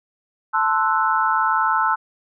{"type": "chord", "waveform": "sine", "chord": "F# half-diminished seventh", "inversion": "first", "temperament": "equal", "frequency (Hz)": [880, 1046.5, 1318.5, 1480], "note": ["A5", "C6", "E6", "F#6"], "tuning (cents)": [0, 0, 0, 0], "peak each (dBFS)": [-21, -23, -20, -24], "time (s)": [0.53, 1.96], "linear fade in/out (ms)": 20, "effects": []}